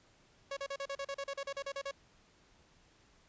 sawtooth tone bursts, 554.4 Hz, C#5, in tune, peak -33 dBFS, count 15, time 0.51-1.912 s, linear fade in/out 5 ms, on 58 ms, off 38 ms, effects pink hiss -66 dBFS RMS until 3.28 s + resampled to 16000 Hz

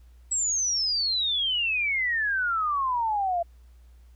sine exponential sweep, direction down, 7850 to 671 Hz, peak -23 dBFS, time 0.31-3.43 s, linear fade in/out 10 ms, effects added 60 Hz sine -49 dBFS peak until 4.15 s + pink hiss -68 dBFS RMS until 4.15 s

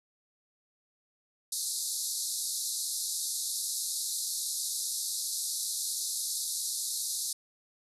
white band-pass noise, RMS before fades -34 dBFS, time 1.52-7.33 s, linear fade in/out 5 ms, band 3800 to 12000 Hz, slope 96 dB/octave, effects none

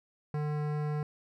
sine tone with hard clipping, 149.7 Hz, D3, 33 cents sharp, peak -32 dBFS, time 0.34-1.03 s, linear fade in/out 2 ms, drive 17 dB, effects none

